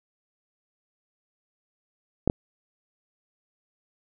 clicks, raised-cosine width 2 ms, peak -8 dBFS, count 2, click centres 2.276 / 2.299 s, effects none

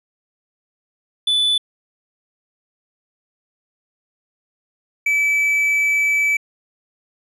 triangle tone pair in turn, 3483 / 2304 Hz, A7 / D7, -18 / -34 cents, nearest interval perfect fifth, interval 716 cents, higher first, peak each -13 / -13 dBFS, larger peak neither, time 1.27-1.58 / 5.06-6.37 s, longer second, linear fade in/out 5 ms, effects resampled to 32000 Hz

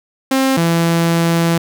sawtooth tone pair in turn, 266 / 167.57 Hz, C4 / E3, +29 / +29 cents, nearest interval minor sixth, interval 800 cents, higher first, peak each -8 dBFS, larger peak neither, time 0.31-0.57 / 0.57-1.58 s, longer second, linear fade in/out 5 ms, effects none

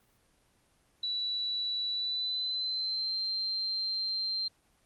sine tone with pitch glide, 3942 to 4150 Hz, B7 to C8, -4 to -15 cents, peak -30 dBFS, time 1.03-4.48 s, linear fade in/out 5 ms, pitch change +89 cents, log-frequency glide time 1.91-3.18 s, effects pink hiss -68 dBFS RMS until 4.85 s + Opus 24 kbps

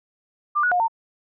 sine tone with pitch steps, 1189 / 1462 / 716 / 908 Hz, D6 / F#6 / F5 / A#5, +21 / -21 / +43 / -46 cents, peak -17 dBFS, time 0.55-0.882 s, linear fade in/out 20 ms, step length 83 ms, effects none

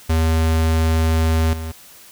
square tone with level steps, 80.6 Hz, E2, 38 cents flat, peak -15 / -26 dBFS, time 0.09-1.72 s, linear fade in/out 10 ms, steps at 1.53 s, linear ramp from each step 2 ms, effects white hiss -44 dBFS RMS until 2.11 s

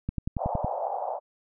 click train, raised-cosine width 5 ms, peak -16 dBFS, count 7, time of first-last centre 0.09-0.646 s, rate 10.8 Hz
white band-pass noise, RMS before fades -31 dBFS, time 0.37-1.2 s, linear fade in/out 50 ms, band 560 to 840 Hz, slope 48 dB/octave
effects none

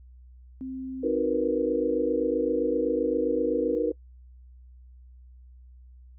sine tone, 261.6 Hz, C4, in tune, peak -32 dBFS, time 0.61-3.75 s, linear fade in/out 0 ms
sine chord, B major seventh, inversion first, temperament equal with one note detuned, 311.1 / 367.7 / 466.2 / 493.9 Hz, D#4 / F#4 / A#4 / B4, 0 / -11 / 0 / 0 cents, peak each -29 / -32 / -26 / -29 dBFS, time 1.03-3.92 s, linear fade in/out 10 ms
effects noise-tail reverb RT60 0.1 s tail -23 dB re dry + added 62 Hz sine -47 dBFS peak until 6.18 s

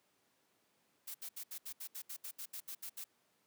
blue noise bursts, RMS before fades -45 dBFS, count 14, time 1.07-3.043 s, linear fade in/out 10 ms, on 75 ms, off 71 ms, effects pink hiss -75 dBFS RMS until 3.46 s + high-pass 200 Hz 12 dB/octave

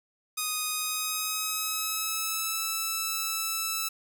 5% pulse tone with pitch glide, 1244.5 to 1315.5 Hz, D#6 to E6, 0 to -4 cents, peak -17 dBFS, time 0.37-3.89 s, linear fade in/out 10 ms, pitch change +96 cents, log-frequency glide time 0.72-2.62 s, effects none

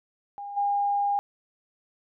sine tone with level steps, 810 Hz, G#5, 43 cents flat, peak -34 / -22 dBFS, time 0.38-1.19 s, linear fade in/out 0 ms, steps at 0.56 s, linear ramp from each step 20 ms, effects none

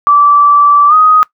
sine tone with pitch glide, 1161 to 1251.5 Hz, D6 to D#6, -20 to +10 cents, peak -3 dBFS, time 0.07-1.23 s, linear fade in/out 0 ms, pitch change +130 cents, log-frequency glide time 0.88-0.94 s, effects noise-tail reverb RT60 0.1 s tail -21 dB re dry

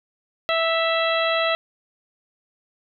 harmonic tone with a mistuned harmonic, 657 Hz, E5, 6 cents flat, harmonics 1 / 2 / 3 / 4 / 5 / 6, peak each -22 / -25 / -27 / -28 / -29 / -30 dBFS, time 0.49-1.55 s, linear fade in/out 0 ms, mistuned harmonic 4, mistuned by +20 cents, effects none

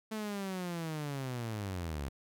sawtooth linear sweep, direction down, 220.5 to 65.41 Hz, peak -32 dBFS, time 0.11-2.09 s, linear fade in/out 10 ms, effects none

